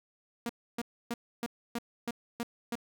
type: tone bursts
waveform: sawtooth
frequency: 235.6 Hz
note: A#3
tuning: 19 cents sharp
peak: -28 dBFS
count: 8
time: 0.46-2.754 s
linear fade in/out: 2 ms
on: 33 ms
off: 290 ms
effects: none